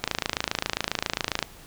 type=click train; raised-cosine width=0.2 ms; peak=-6 dBFS; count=39; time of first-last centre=0.04-1.427 s; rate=27.4 Hz; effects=pink hiss -48 dBFS RMS until 1.66 s